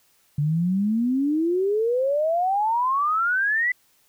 sine exponential sweep, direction up, 142.3 to 2017 Hz, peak -19 dBFS, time 0.38-3.72 s, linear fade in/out 5 ms, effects white hiss -62 dBFS RMS until 4.08 s

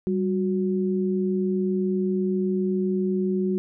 sine tone pair together, 194.1 / 366.4 Hz, G3 / F#4, -17 / -17 cents, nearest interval major seventh, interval 1100 cents, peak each -23 / -25 dBFS, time 0.07-3.58 s, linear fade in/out 0 ms, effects none

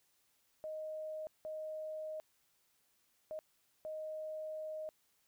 sine tone bursts at uneven times, 623 Hz, D#5, 2 cents sharp, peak -40 dBFS, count 4, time 0.64-1.27 / 1.45-2.2 / 3.31-3.39 / 3.85-4.89 s, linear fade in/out 0 ms, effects white hiss -75 dBFS RMS until 5.27 s

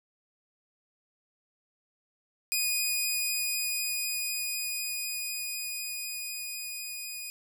10% pulse tone with level ramp, 2474 Hz, D#7, 10 cents flat, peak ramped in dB -17 to -28 dBFS, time 2.52-7.3 s, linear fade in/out 0 ms, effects none

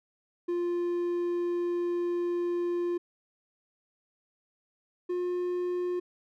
triangle tone pair in turn, 349.2 / 356.9 Hz, F4 / F4, 0 / +38 cents, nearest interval unison, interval 38 cents, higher second, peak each -25 / -26 dBFS, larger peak first, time 0.48-2.98 / 5.09-6 s, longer first, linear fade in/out 10 ms, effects none

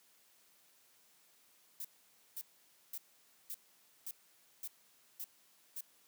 violet noise bursts, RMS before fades -43 dBFS, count 8, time 1.8-5.808 s, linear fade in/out 2 ms, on 46 ms, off 520 ms, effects white hiss -68 dBFS RMS until 6.07 s + high-pass 150 Hz 12 dB/octave

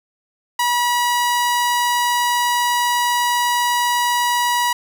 sawtooth tone, 968 Hz, B5, 35 cents flat, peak -12 dBFS, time 0.59-4.73 s, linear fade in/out 5 ms, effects none

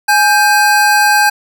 square tone pair together, 835 / 1576.3 Hz, G#5 / G6, +9 / +9 cents, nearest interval major seventh, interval 1100 cents, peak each -11 dBFS, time 0.08-1.3 s, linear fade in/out 10 ms, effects none

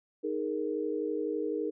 sine chord, D# suspended fourth, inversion none, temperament just, 311.1 / 414.8 / 466.7 Hz, D#4 / G#4 / A#4, 0 / -2 / +2 cents, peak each -34 dBFS, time 0.23-1.71 s, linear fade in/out 20 ms, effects none

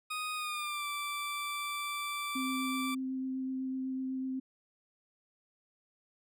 20% pulse tone with pitch glide, 1244.5 to 1167.9 Hz, D#6 to D6, 0 to -10 cents, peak -30 dBFS, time 0.1-2.95 s, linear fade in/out 10 ms, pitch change -110 cents, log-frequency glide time 0.35-0.86 s
sine tone with vibrato, 261.6 Hz, C4, in tune, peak -33 dBFS, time 2.35-4.4 s, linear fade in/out 10 ms, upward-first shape triangle, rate 8 Hz, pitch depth 11 cents each way
effects none

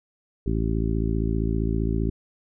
harmonic tone, 55.2 Hz, A1, 6 cents sharp, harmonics 1 / 2 / 3 / 4 / 5 / 6 / 7, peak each -25 / -28 / -30 / -31 / -32 / -33 / -33 dBFS, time 0.46-2.1 s, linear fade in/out 5 ms, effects none

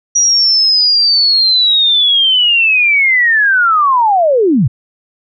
sine linear sweep, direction down, 5800 to 101.2 Hz, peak -7 dBFS, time 0.15-4.68 s, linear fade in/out 10 ms, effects none

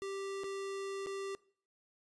square tone with dropouts, 392 Hz, G4, in tune, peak -39 dBFS, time 0.02-1.35 s, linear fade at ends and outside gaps 0 ms, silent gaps 0.435-0.441 / 1.062-1.069 s, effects noise-tail reverb RT60 0.5 s tail -21 dB re dry + resampled to 22050 Hz

